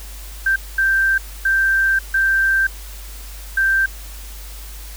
sine tone bursts at uneven times, 1569 Hz, G6, 1 cent sharp, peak -13 dBFS, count 5, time 0.46-0.56 / 0.78-1.18 / 1.45-1.99 / 2.14-2.67 / 3.57-3.86 s, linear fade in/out 5 ms, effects added 50 Hz sine -32 dBFS peak until 4.96 s + white hiss -39 dBFS RMS until 4.96 s

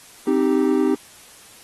triangle chord, C minor, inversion none, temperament equal, 261.6 / 311.1 / 392 Hz, C4 / Eb4 / G4, 0 / 0 / 0 cents, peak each -18 dBFS, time 0.27-0.95 s, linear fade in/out 5 ms, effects white hiss -46 dBFS RMS until 1.63 s + AAC 32 kbps

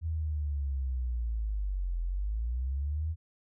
sine linear two-way sweep, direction down then up, 82.3 to 42.09 to 82.3 Hz, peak -29 dBFS, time 0.01-3.16 s, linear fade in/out 50 ms, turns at 2.01 s, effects none

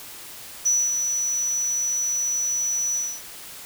sine tone with ADSR envelope, 5920 Hz, F#8, in tune, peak -14 dBFS, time 0.65-3.22 s, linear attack 16 ms, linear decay 240 ms, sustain -7 dB, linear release 260 ms, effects tanh soft clip ceiling -15 dBFS + white hiss -40 dBFS RMS until 3.65 s

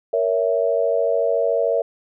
sine chord, A# diminished, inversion none, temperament equal with one note detuned, 466.2 / 559.8 / 659.3 Hz, A#4 / C#5 / E5, 0 / +17 / 0 cents, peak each -21 dBFS, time 0.13-1.82 s, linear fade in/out 5 ms, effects none

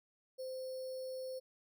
sine tone with sample-and-hold, 518 Hz, C5, 17 cents flat, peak -40 dBFS, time 0.38-1.4 s, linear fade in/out 20 ms, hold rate 4900 Hz, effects none

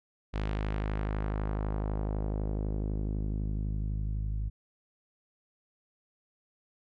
sawtooth tone with low-pass filter sweep, 52 Hz, G#1, 3 cents sharp, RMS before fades -32 dBFS, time 0.33-4.5 s, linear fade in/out 20 ms, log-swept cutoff 3500 to 100 Hz, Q 1, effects none

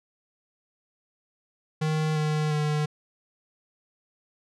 square tone with pitch steps, 155.56 / 153.06 / 150.61 Hz, D#3 / D#3 / D3, 0 / -28 / +44 cents, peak -24 dBFS, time 1.81-2.86 s, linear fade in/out 10 ms, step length 350 ms, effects low-pass 7000 Hz 12 dB/octave

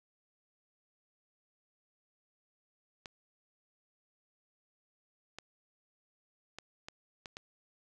clicks, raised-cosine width 0.2 ms, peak -26 dBFS, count 6, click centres 3.058 / 5.386 / 6.586 / 6.885 / 7.258 / 7.369 s, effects none

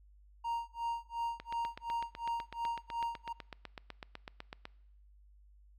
triangle tone with tremolo, 932.3 Hz, A#5, in tune, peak -30 dBFS, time 0.44-3.33 s, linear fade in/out 10 ms, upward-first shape sine, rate 2.8 Hz, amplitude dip 100%
click train, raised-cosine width 0.3 ms, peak -27 dBFS, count 27, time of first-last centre 1.4-4.654 s, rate 7.99 Hz
effects noise-tail reverb RT60 0.9 s tail -23 dB re dry + added 50 Hz sine -58 dBFS peak until 5.78 s

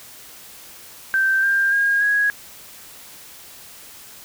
sine tone with pitch steps, 1561 / 1592.9 / 1625.4 / 1658.6 Hz, G6 / G6 / G#6 / G#6, -8 / +27 / -38 / -3 cents, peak -15 dBFS, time 1.14-2.3 s, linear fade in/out 0 ms, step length 290 ms, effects white hiss -42 dBFS RMS until 4.24 s

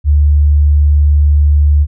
sine tone, 73.42 Hz, D2, in tune, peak -5 dBFS, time 0.04-1.87 s, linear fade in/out 50 ms, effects none

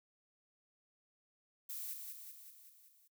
violet noise with echo, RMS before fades -44 dBFS, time 1.69-1.94 s, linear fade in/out 10 ms, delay 190 ms, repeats 6, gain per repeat -4 dB, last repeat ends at 3.08 s, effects noise-tail reverb RT60 0.1 s tail -23 dB re dry

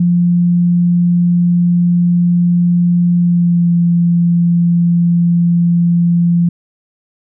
sine tone with pitch glide, 174.61 to 171.91 Hz, F3 to F3, 0 to -27 cents, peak -8 dBFS, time 0-6.49 s, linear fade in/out 5 ms, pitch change -27 cents, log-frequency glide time 3.16-3.74 s, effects none

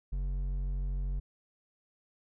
triangle tone with hard clipping, 46.54 Hz, F#1, 11 cents sharp, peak -32 dBFS, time 0.12-1.2 s, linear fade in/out 10 ms, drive 10 dB, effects none

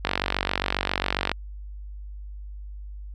click train, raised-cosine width 0.3 ms, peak -6 dBFS, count 61, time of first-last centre 0.05-1.316 s, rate 47.4 Hz, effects added 50 Hz sine -35 dBFS peak until 3.14 s

